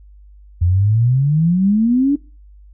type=exponential sweep; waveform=sine; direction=up; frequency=84 to 293.7 Hz; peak=-11 dBFS; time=0.61-2.16 s; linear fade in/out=10 ms; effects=noise-tail reverb RT60 0.3 s tail -20 dB re dry + added 50 Hz sine -40 dBFS peak until 2.73 s